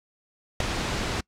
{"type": "noise with ADSR envelope", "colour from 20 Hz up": "pink", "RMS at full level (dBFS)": -20, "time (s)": [0.6, 1.21], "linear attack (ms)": 4, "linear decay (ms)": 4, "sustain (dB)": -8, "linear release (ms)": 9, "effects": ["noise-tail reverb RT60 0.1 s tail -25 dB re dry", "low-pass 6000 Hz 12 dB/octave"]}